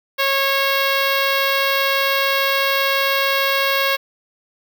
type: tone with notch filter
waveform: 5% pulse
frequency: 547 Hz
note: C#5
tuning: 23 cents flat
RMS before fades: -18 dBFS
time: 0.18-3.97 s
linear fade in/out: 20 ms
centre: 7000 Hz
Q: 0.52
effects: none